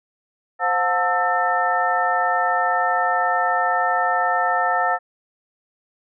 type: tone cluster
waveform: sine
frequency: 522 / 718 / 889 / 1318 / 1798 Hz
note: C5 / F5 / A5 / E6 / A6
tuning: -4 / +48 / +18 / -1 / +37 cents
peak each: -28 / -21 / -24 / -23 / -24 dBFS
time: 0.59-4.99 s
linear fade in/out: 50 ms
effects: none